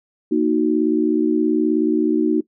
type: chord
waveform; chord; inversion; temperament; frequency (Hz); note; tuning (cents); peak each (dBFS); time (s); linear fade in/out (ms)
sine; D# minor; second; equal with one note detuned; 234.3 / 311.1 / 370; A#3 / D#4 / F#4; +9 / 0 / 0; -21 / -17 / -20; 0.31-2.41; 10
effects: noise-tail reverb RT60 0.1 s tail -19 dB re dry